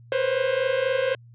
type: tone cluster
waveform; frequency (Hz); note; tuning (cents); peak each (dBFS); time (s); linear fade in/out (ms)
45% pulse; 482 / 513 / 537; B4 / C5 / C5; -42 / -34 / +45; -31 / -25 / -24; 0.12-1.15; 2
effects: added 118 Hz sine -46 dBFS peak until 1.34 s + resampled to 8000 Hz